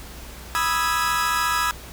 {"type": "chord", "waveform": "40% pulse", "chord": "E major seventh", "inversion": "second", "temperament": "equal with one note detuned", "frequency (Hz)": [983.2, 1244.5, 1318.5, 1661.2], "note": ["B5", "D#6", "E6", "G#6"], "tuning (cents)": [-8, 0, 0, 0], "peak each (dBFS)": -25, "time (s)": [0.55, 1.71], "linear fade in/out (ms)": 0, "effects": ["added 60 Hz sine -40 dBFS peak until 1.92 s", "pink hiss -41 dBFS RMS until 1.92 s"]}